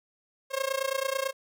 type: tone with amplitude modulation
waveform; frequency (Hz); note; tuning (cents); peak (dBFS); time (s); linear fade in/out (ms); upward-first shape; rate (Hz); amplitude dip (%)
sawtooth; 538; C5; +48; -20; 0.5-1.33; 50; sine; 29.1; 90
effects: none